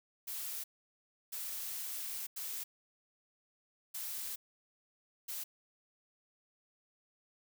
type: noise bursts at uneven times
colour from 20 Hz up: blue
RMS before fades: -41 dBFS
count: 5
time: 0.27-0.64 / 1.32-2.27 / 2.36-2.64 / 3.94-4.36 / 5.28-5.44 s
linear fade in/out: 10 ms
effects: none